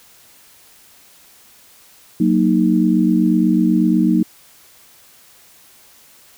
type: chord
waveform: sine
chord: D# minor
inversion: first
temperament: equal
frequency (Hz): 185 / 233.1 / 311.1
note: F#3 / A#3 / D#4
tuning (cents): 0 / 0 / 0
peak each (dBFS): -16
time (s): 2.2-4.23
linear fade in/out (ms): 5
effects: white hiss -48 dBFS RMS until 6.37 s